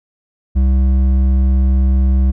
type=tone with hard clipping; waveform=sine; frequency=65.41 Hz; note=C2; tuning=in tune; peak=-11 dBFS; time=0.55-2.32 s; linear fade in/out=20 ms; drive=7 dB; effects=none